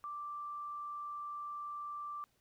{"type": "tone", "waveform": "sine", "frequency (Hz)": 1174.7, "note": "D6", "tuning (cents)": 0, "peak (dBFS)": -40, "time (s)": [0.04, 2.24], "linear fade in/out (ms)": 0, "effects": ["pink hiss -75 dBFS RMS until 2.4 s"]}